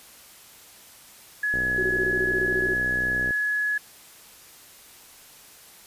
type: tone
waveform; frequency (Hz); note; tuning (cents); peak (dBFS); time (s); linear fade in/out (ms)
sine; 1692; G#6; +32; -22; 1.43-3.78; 5
type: click train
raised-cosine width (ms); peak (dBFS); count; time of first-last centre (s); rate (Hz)
2; -21; 112; 1.54-3.308; 62.8
type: tone bursts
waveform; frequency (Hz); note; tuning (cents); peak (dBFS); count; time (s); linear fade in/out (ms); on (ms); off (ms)
sine; 373.5; F#4; +16; -25; 14; 1.78-2.737; 2; 47; 23
effects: white hiss -49 dBFS RMS until 5.86 s + resampled to 32000 Hz